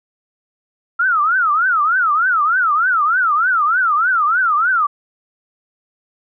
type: tone with vibrato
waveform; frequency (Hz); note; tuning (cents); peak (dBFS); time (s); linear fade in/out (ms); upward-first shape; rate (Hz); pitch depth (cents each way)
sine; 1343; E6; +32; -12; 0.99-4.87; 10; triangle; 3.3; 270
effects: none